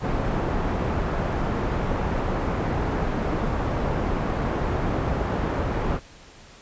pink low-pass noise, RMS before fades -25 dBFS, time 0-6 s, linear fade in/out 50 ms, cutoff 1200 Hz, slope 12 dB/octave, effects pink hiss -48 dBFS RMS until 6.61 s + resampled to 16000 Hz

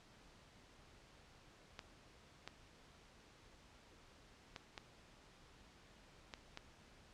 clicks, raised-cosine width 0.2 ms, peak -29 dBFS, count 6, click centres 1.792 / 2.476 / 4.562 / 4.778 / 6.338 / 6.574 s, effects pink hiss -64 dBFS RMS until 7.13 s + low-pass 6000 Hz 12 dB/octave

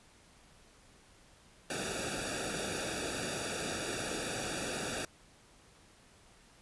pink noise with comb filter, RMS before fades -37 dBFS, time 1.7-5.05 s, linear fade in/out 2 ms, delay 0.96 ms, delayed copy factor -1, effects pink hiss -61 dBFS RMS until 6.61 s + resampled to 24000 Hz

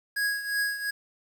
square tone with tremolo, 1655 Hz, G#6, 6 cents flat, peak -24 dBFS, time 0.16-0.91 s, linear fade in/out 10 ms, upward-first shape triangle, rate 2.8 Hz, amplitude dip 75%, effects 9-bit

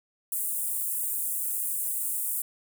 pink high-pass noise, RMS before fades -30 dBFS, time 0.32-2.42 s, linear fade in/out 2 ms, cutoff 8500 Hz, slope 48 dB/octave, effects none

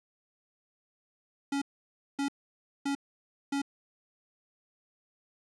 square tone bursts, 279.6 Hz, C#4, 15 cents sharp, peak -29 dBFS, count 4, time 1.52-3.618 s, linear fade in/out 5 ms, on 97 ms, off 570 ms, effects resampled to 22050 Hz + 10-bit

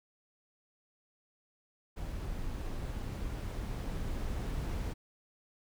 brown noise with level ramp, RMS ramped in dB -39 to -35 dBFS, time 1.96-4.94 s, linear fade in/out 20 ms, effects none

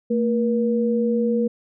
sine tone pair together, 225.7 / 478.5 Hz, A3 / A#4, +44 / +45 cents, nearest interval octave + minor second, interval 1301 cents, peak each -20 / -21 dBFS, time 0.1-1.48 s, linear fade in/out 10 ms, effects none

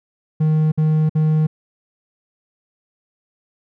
triangle tone bursts, 155.56 Hz, D#3, in tune, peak -11 dBFS, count 3, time 0.4-1.47 s, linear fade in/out 10 ms, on 320 ms, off 55 ms, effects none

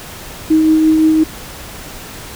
sine tone with tremolo, 315.1 Hz, D#4, 22 cents sharp, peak -6 dBFS, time 0.5-1.24 s, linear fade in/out 10 ms, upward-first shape triangle, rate 5.8 Hz, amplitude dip 30%, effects pink hiss -31 dBFS RMS until 2.35 s

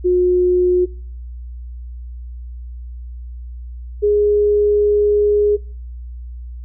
sine tone pair in turn, 360.4 / 414.7 Hz, F#4 / G#4, -45 / -3 cents, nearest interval major second, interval 242 cents, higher second, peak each -11 dBFS, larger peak neither, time 0.04-0.86 / 4.02-5.57 s, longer second, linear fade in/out 20 ms, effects noise-tail reverb RT60 0.5 s tail -25 dB re dry + added 60 Hz sine -28 dBFS peak until 6.64 s

